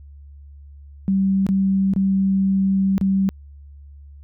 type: tone with dropouts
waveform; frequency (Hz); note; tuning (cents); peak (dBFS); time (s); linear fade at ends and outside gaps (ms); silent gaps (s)
sine; 193.3; G3; -24; -15; 1.08-3.29; 0; 1.466-1.489 / 1.936-1.962 / 2.98-3.012
effects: added 71 Hz sine -39 dBFS peak until 4.23 s